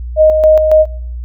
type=tone with tremolo; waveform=sine; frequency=622.3 Hz; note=D#5; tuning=in tune; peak=-3 dBFS; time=0.16-0.86 s; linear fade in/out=50 ms; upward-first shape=square; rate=3.6 Hz; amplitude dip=45%; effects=noise-tail reverb RT60 0.6 s tail -24 dB re dry + added 60 Hz sine -20 dBFS peak until 1.24 s